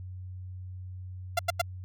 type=tone bursts; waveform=sawtooth; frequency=690 Hz; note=F5; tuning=21 cents flat; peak=-19 dBFS; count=3; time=1.37-1.616 s; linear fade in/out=5 ms; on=22 ms; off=90 ms; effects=added 92 Hz sine -38 dBFS peak until 1.84 s